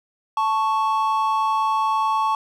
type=tone pair together; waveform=triangle; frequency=879.1 / 1108.7 Hz; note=A5 / C#6; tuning=-2 / 0 cents; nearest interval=major third; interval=402 cents; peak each=-19 dBFS; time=0.37-2.35 s; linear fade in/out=2 ms; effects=none